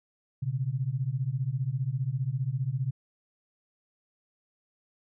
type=beating tone pair; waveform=sine; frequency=123.47 / 138.47 Hz; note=B2 / C#3; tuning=0 / -2 cents; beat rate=15 Hz; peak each=-30 dBFS; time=0.42-2.91 s; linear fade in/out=10 ms; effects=none